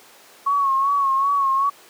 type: tone with vibrato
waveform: sine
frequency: 1103 Hz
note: C#6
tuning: 9 cents flat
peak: -16 dBFS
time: 0.46-1.7 s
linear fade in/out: 10 ms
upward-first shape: sine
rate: 2.6 Hz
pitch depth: 52 cents each way
effects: pink hiss -47 dBFS RMS until 1.89 s + high-pass 400 Hz 12 dB/octave